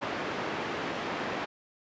pink band-pass noise, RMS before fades -34 dBFS, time 0.01-1.46 s, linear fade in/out 20 ms, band 240 to 2400 Hz, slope 12 dB/octave, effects resampled to 16000 Hz

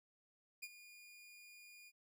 sawtooth tone with ADSR envelope, 2431 Hz, D#7, 41 cents flat, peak -40 dBFS, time 0.62-1.92 s, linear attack 14 ms, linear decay 44 ms, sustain -14 dB, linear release 43 ms, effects none

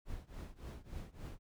brown noise with tremolo, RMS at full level -43 dBFS, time 0.05-1.39 s, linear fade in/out 50 ms, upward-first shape triangle, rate 3.5 Hz, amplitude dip 95%, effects none

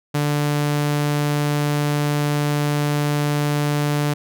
sawtooth tone, 146.83 Hz, D3, in tune, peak -14 dBFS, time 0.14-4.14 s, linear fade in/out 10 ms, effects none

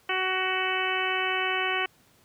harmonic tone, 374.2 Hz, F#4, 20 cents sharp, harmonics 1 / 2 / 3 / 4 / 5 / 6 / 7 / 8, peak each -33 / -33 / -33 / -33 / -33 / -33 / -33 / -33 dBFS, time 0.09-1.86 s, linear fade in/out 5 ms, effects pink hiss -61 dBFS RMS until 2.24 s + high-pass 60 Hz 12 dB/octave

